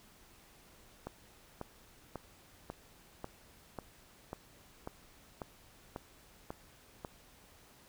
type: click train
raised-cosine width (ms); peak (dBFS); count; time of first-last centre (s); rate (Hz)
1; -26; 12; 1.07-7.048; 1.84
effects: pink hiss -61 dBFS RMS until 7.88 s